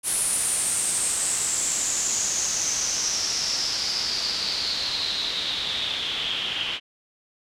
white noise with low-pass filter sweep, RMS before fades -26 dBFS, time 0.03-6.8 s, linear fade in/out 50 ms, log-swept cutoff 10000 to 3000 Hz, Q 7.1, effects none

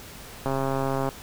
click train, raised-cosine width 1 ms, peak -13 dBFS, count 86, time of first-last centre 0.46-1.09 s, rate 135 Hz, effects pink hiss -43 dBFS RMS until 1.22 s

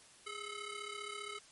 15% pulse ring-modulated tone, 859 Hz, A5, 42 cents flat, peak -33 dBFS, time 0.26-1.39 s, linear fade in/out 10 ms, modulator 447 Hz, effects white hiss -60 dBFS RMS until 1.51 s + MP3 48 kbps

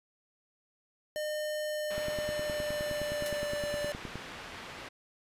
square tone with pitch glide, 607 to 587.3 Hz, D#5 to D5, -43 to 0 cents, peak -33 dBFS, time 1.16-3.92 s, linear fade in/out 0 ms, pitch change -57 cents, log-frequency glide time 1.65-3.64 s
white low-pass noise, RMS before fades -45 dBFS, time 1.9-4.89 s, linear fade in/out 10 ms, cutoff 2500 Hz, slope 12 dB/octave
click train, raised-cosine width 3 ms, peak -26 dBFS, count 22, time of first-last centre 1.98-4.156 s, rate 9.65 Hz
white noise with exponential decay, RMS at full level -37 dBFS, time 3.26-3.39 s, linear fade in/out 0 ms, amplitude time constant 27 ms
effects resampled to 32000 Hz

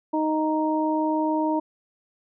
harmonic tone, 311.1 Hz, D#4, in tune, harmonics 1 / 2 / 3, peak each -23 / -28 / -26 dBFS, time 0.13-1.6 s, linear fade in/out 10 ms, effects none

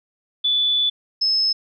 sine tone pair in turn, 3471 / 5201 Hz, A7 / E8, -24 / -24 cents, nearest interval perfect fifth, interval 700 cents, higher second, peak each -16 dBFS, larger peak neither, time 0.44-0.9 / 1.21-1.53 s, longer first, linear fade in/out 10 ms, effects none

